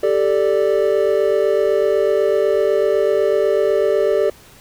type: chord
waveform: triangle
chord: G suspended second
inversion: none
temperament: equal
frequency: 392 / 440 / 587.3 Hz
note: G4 / A4 / D5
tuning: 0 / 0 / 0 cents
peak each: -16 dBFS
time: 0.03-4.3 s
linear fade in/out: 5 ms
effects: pink hiss -45 dBFS RMS until 4.6 s